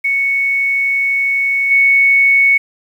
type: tone with level steps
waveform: sine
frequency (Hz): 2217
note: C#7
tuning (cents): 0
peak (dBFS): -12 / -7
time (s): 0.04-2.58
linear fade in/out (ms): 10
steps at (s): 1.7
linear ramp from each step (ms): 20
effects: 7-bit